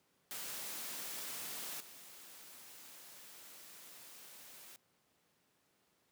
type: noise with level steps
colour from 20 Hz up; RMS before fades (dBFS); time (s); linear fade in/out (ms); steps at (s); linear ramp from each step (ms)
white; -44 / -55; 0.31-4.76; 0; 1.8; 5
effects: pink hiss -75 dBFS RMS until 6.11 s + high-pass 150 Hz 12 dB/octave